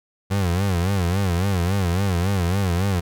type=tone with vibrato; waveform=30% pulse; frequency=92.5 Hz; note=F#2; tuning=in tune; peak=-16 dBFS; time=0.3-3.01 s; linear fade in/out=20 ms; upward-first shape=sine; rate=3.6 Hz; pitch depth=150 cents each way; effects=none